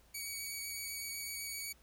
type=tone with vibrato; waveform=10% pulse; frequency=2257 Hz; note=C#7; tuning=31 cents sharp; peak=-31 dBFS; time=0.14-1.73 s; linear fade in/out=10 ms; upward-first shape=sine; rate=7.9 Hz; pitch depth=11 cents each way; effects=added 60 Hz sine -66 dBFS peak until 1.82 s + pink hiss -67 dBFS RMS until 1.82 s